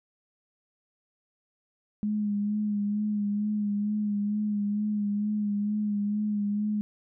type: tone with vibrato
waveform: sine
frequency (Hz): 207.7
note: G#3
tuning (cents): 0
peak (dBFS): -25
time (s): 2.03-6.81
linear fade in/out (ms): 0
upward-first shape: sine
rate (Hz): 2.2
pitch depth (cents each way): 32
effects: none